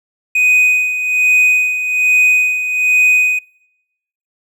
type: tone with tremolo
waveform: triangle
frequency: 2496 Hz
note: D#7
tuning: 5 cents sharp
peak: -6 dBFS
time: 0.35-3.39 s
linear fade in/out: 5 ms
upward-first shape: sine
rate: 1.2 Hz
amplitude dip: 65%
effects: noise-tail reverb RT60 0.9 s tail -26 dB re dry